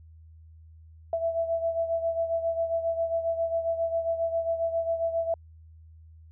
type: beating tone pair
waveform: sine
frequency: 662 / 669.4 Hz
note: E5 / E5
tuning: +7 / +26 cents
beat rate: 7.4 Hz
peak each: -26 / -32 dBFS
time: 1.13-5.34 s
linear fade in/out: 2 ms
effects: added 80 Hz sine -48 dBFS peak until 6.31 s